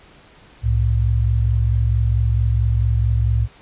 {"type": "tone pair together", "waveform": "sine", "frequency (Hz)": [65.3, 109.82], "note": ["C2", "A2"], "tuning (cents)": [-3, -3], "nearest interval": "major sixth", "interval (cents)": 900, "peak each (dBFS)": -17, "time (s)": [0.62, 3.48], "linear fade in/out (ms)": 50, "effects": ["pink hiss -48 dBFS RMS until 3.61 s", "resampled to 8000 Hz"]}